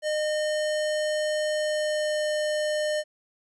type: tone with pitch glide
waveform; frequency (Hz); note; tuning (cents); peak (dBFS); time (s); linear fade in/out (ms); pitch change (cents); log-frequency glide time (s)
square; 610 to 606.5; D#5 to D#5; -34 to -44; -25; 0.02-3.04; 50; -10; 1.54-2.31
effects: resampled to 22050 Hz + 11-bit